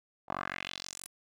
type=tone with band-pass filter sweep; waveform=10% pulse; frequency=46.25 Hz; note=F#1; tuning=in tune; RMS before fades=-40 dBFS; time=0.28-1.08 s; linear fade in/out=20 ms; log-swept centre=830 to 11000 Hz; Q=2.7; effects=none